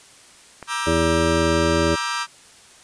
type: click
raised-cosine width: 0.5 ms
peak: -19 dBFS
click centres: 0.627 s
type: chord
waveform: sawtooth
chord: E half-diminished seventh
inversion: second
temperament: just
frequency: 949.3 / 1186.7 / 1318.5 / 1582.2 Hz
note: Bb5 / D6 / E6 / G6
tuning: +31 / +18 / 0 / +16 cents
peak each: -25 dBFS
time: 0.67-2.27 s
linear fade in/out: 50 ms
type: harmonic tone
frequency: 82.3 Hz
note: E2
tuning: 2 cents flat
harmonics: 1 / 2 / 3 / 4 / 5 / 7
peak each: -25 / -26 / -28 / -22 / -24 / -23 dBFS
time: 0.86-1.96 s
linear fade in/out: 20 ms
effects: white hiss -48 dBFS RMS until 2.83 s + resampled to 22050 Hz